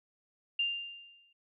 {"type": "tone with exponential decay", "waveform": "sine", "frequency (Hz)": 2794, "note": "F7", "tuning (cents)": 0, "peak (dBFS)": -26, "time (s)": [0.59, 1.33], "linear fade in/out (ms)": 5, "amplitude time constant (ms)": 160, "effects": []}